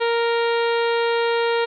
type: harmonic tone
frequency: 466.2 Hz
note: A#4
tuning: in tune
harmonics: 1 / 2 / 3 / 4 / 5 / 6 / 7 / 8 / 9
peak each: -19 / -25 / -29 / -31 / -33 / -35 / -36 / -37 / -38 dBFS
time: 0-1.66 s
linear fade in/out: 20 ms
effects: none